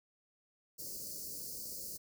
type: band-stop noise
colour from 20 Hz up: white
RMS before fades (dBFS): -44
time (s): 0.78-1.98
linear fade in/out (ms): 20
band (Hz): 590 to 4400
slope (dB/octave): 96
effects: none